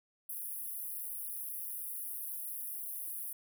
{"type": "high-pass noise", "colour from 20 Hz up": "pink", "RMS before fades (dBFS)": -41, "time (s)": [0.29, 3.33], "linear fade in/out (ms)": 5, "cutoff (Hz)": 10000, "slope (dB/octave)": 96, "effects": []}